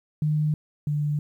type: tone pair in turn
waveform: sine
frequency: 152 / 147.93 Hz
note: D#3 / D3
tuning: -40 / +13 cents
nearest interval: unison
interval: 47 cents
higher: first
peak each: -20 / -22 dBFS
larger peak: first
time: 0.22-0.54 / 0.87-1.19 s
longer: neither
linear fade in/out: 2 ms
effects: 10-bit